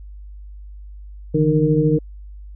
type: tone cluster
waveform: sine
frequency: 147.6 / 160.9 / 305.5 / 464 Hz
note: D3 / E3 / D#4 / A#4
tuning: +9 / -42 / -32 / -8 cents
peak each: -19 dBFS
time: 1.34-1.99 s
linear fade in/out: 10 ms
effects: added 50 Hz sine -34 dBFS peak until 2.55 s